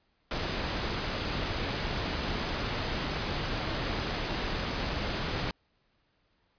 pink noise, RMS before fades -32 dBFS, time 0.31-5.51 s, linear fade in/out 2 ms, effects pink hiss -72 dBFS RMS until 6.58 s + resampled to 11025 Hz

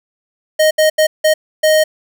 square tone bursts at uneven times, 622 Hz, D#5, 1 cent flat, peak -9 dBFS, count 5, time 0.59-0.71 / 0.78-0.9 / 0.98-1.07 / 1.24-1.34 / 1.63-1.84 s, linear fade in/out 10 ms, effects none

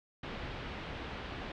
pink low-pass noise, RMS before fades -42 dBFS, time 0.23-1.52 s, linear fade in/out 5 ms, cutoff 3600 Hz, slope 24 dB/octave, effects none

